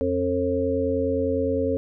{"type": "harmonic tone with a mistuned harmonic", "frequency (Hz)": 89.7, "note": "F2", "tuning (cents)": 47, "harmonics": [1, 3, 5, 6], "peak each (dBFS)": [-30, -26, -25, -26], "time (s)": [0.01, 1.77], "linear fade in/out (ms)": 0, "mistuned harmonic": 1, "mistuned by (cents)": -45, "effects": []}